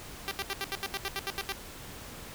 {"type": "tone bursts", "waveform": "5% pulse", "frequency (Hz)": 392, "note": "G4", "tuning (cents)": 0, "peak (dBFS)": -20, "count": 12, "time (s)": [0.28, 1.522], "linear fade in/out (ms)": 0, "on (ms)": 32, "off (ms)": 78, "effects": ["pink hiss -45 dBFS RMS until 2.34 s"]}